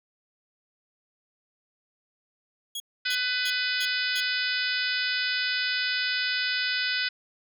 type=tone bursts; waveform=sawtooth; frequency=3319 Hz; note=G#7; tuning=2 cents flat; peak=-28 dBFS; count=5; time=2.75-4.205 s; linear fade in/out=5 ms; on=51 ms; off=300 ms
type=harmonic tone; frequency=500 Hz; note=B4; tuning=21 cents sharp; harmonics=3 / 4 / 5 / 6 / 7 / 8 / 9 / 10; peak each=-29 / -34 / -34 / -36 / -35 / -35 / -36 / -33 dBFS; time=3.05-7.09 s; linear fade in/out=10 ms
effects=none